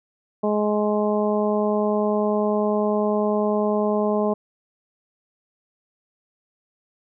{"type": "harmonic tone", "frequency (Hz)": 210, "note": "G#3", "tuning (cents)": 19, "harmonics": [1, 2, 3, 4, 5], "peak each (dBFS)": [-23, -23, -24, -30, -31], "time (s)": [0.43, 4.34], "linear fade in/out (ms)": 10, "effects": []}